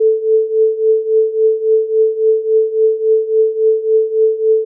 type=tone with tremolo; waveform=sine; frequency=440 Hz; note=A4; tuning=in tune; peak=-6 dBFS; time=0-4.65 s; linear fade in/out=10 ms; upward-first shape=triangle; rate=3.6 Hz; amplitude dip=85%; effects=none